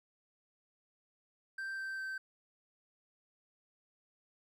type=tone with pitch steps; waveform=triangle; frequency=1568 / 1559 / 1550 Hz; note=G6 / G6 / G6; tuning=0 / -10 / -20 cents; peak=-36 dBFS; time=1.58-2.18 s; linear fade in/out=5 ms; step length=200 ms; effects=none